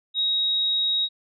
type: tone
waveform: sine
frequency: 3791 Hz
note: A#7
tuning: 28 cents sharp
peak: -20 dBFS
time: 0.14-1.09 s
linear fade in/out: 50 ms
effects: none